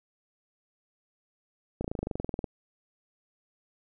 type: slowing click train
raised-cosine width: 2 ms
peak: -18 dBFS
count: 16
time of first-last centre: 1.81-2.442 s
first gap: 34 ms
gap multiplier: 1.03
effects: none